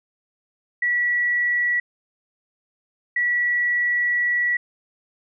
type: tone bursts at uneven times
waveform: sine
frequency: 1941 Hz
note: B6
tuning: 31 cents flat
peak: -18 dBFS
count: 2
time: 0.82-1.8 / 3.16-4.57 s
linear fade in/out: 5 ms
effects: none